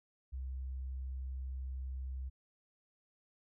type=tone; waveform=sine; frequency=65.2 Hz; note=C2; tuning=5 cents flat; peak=-38 dBFS; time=0.32-2.3 s; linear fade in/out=20 ms; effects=none